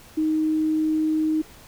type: tone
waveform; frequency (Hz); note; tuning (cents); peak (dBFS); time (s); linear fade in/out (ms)
sine; 312.4; D#4; +7; -19; 0.17-1.42; 10
effects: pink hiss -48 dBFS RMS until 1.67 s